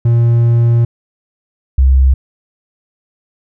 triangle / sine tone pair in turn, 117.6 / 66 Hz, A#2 / C2, +16 / +16 cents, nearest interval minor seventh, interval 1000 cents, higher first, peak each -5 dBFS, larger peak neither, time 0.05-0.85 / 1.78-2.14 s, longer first, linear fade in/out 5 ms, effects none

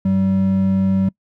triangle tone pair together, 95.9 / 191.8 Hz, G2 / G3, -37 / -37 cents, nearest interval octave, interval 1200 cents, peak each -22 / -12 dBFS, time 0.05-1.09 s, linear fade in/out 5 ms, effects noise-tail reverb RT60 0.1 s tail -24 dB re dry

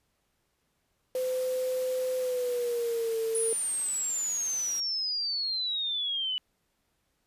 white high-pass noise, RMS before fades -44 dBFS, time 1.15-4.8 s, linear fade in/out 2 ms, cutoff 160 Hz, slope 48 dB/octave
sine tone with pitch glide, 511 to 450 Hz, C5 to A4, -41 to +39 cents, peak -27 dBFS, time 1.15-3.53 s, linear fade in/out 2 ms, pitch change -220 cents, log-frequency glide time 2.18-3.18 s
sine exponential sweep, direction down, 10000 to 2960 Hz, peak -28 dBFS, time 3.35-6.38 s, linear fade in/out 0 ms
effects pink hiss -75 dBFS RMS until 7.26 s + resampled to 32000 Hz

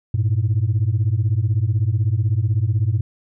sine beating tone pair, 99.5 / 115.5 Hz, G2 / A#2, +26 / -16 cents, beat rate 16 Hz, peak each -17 dBFS, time 0.14-3.01 s, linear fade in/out 5 ms, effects tanh soft clip ceiling -12 dBFS

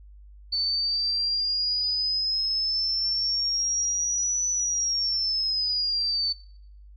sine exponential two-way sweep, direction up then down, 4500 to 5970 to 4500 Hz, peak -23 dBFS, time 0.52-6.33 s, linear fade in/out 10 ms, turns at 4.49 s, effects noise-tail reverb RT60 0.7 s tail -24 dB re dry + added 50 Hz sine -45 dBFS peak until 6.96 s

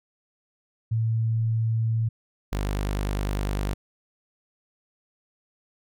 sine / sawtooth tone pair in turn, 112.7 / 49.93 Hz, A2 / G1, +42 / +33 cents, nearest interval octave + major second, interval 1409 cents, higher first, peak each -21 dBFS, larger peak neither, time 0.91-2.09 / 2.52-3.74 s, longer second, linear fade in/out 10 ms, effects none

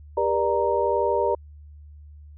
sine tone cluster, 399.1 / 480.5 / 592 / 932 Hz, G4 / B4 / D5 / A#5, +31 / -48 / +14 / -1 cents, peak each -25 dBFS, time 0.17-1.35 s, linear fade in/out 5 ms, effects added 74 Hz sine -42 dBFS peak until 2.37 s

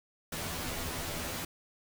pink noise with comb filter, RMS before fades -37 dBFS, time 0.32-1.45 s, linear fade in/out 5 ms, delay 12 ms, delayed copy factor +1, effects none

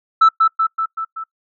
sine tone with echo, 1318.5 Hz, E6, in tune, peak -4 dBFS, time 0.21-0.29 s, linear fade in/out 10 ms, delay 190 ms, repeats 5, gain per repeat -4 dB, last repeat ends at 1.24 s, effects noise-tail reverb RT60 0.1 s tail -22 dB re dry + tanh soft clip ceiling -5 dBFS

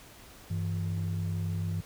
sine tone pair together, 98 / 164.81 Hz, G2 / E3, 0 / 0 cents, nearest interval major sixth, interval 900 cents, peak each -29 / -32 dBFS, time 0.5-1.81 s, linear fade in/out 10 ms, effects tanh soft clip ceiling -25 dBFS + pink hiss -52 dBFS RMS until 1.85 s

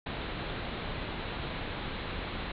pink low-pass noise, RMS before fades -37 dBFS, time 0.06-2.52 s, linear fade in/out 5 ms, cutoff 4100 Hz, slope 96 dB/octave, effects none

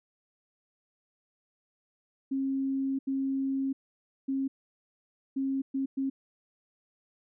sine tone bursts at uneven times, 270 Hz, C#4, 45 cents flat, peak -27 dBFS, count 6, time 2.31-2.99 / 3.07-3.73 / 4.28-4.48 / 5.36-5.62 / 5.74-5.86 / 5.97-6.1 s, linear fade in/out 10 ms, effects none

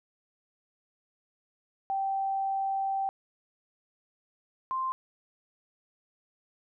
sine tone pair in turn, 779 / 1046.8 Hz, G5 / C6, -11 / 0 cents, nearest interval perfect fourth, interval 511 cents, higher second, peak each -27 / -28 dBFS, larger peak first, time 1.9-3.09 / 4.71-4.92 s, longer first, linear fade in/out 0 ms, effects none

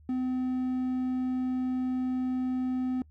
triangle tone, 255.2 Hz, C4, 43 cents flat, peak -25 dBFS, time 0.09-3.02 s, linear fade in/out 2 ms, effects noise-tail reverb RT60 0.1 s tail -24 dB re dry + added 76 Hz sine -53 dBFS peak until 3.1 s

